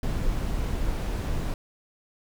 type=noise; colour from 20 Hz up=brown; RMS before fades=-27 dBFS; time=0.03-1.54 s; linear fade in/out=2 ms; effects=none